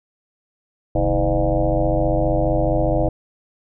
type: tone with frequency modulation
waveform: sine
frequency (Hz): 320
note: D#4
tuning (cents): +49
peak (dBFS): -15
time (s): 0.95-3.09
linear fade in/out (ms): 5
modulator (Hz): 94.9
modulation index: 4
effects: none